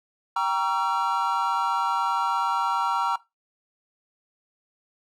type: chord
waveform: triangle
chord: G diminished seventh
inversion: none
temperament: just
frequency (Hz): 784 / 940.8 / 1128.9 / 1354.7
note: G5 / Bb5 / Db6 / Fb6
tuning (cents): 0 / +16 / +31 / +47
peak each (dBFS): -28 / -23 / -28 / -25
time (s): 0.36-3.16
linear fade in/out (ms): 5
effects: noise-tail reverb RT60 0.2 s tail -18 dB re dry